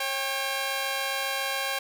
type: tone pair together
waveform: 10% pulse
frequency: 545.1 / 794 Hz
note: C#5 / G5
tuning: -29 / +22 cents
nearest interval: perfect fifth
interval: 651 cents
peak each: -22 dBFS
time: 0-1.79 s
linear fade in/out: 5 ms
effects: none